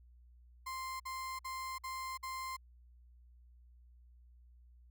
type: tone bursts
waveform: 35% pulse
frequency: 1046.5 Hz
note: C6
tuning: in tune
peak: -38 dBFS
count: 5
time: 0.66-2.568 s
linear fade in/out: 10 ms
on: 340 ms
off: 52 ms
effects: added 60 Hz sine -58 dBFS peak until 4.9 s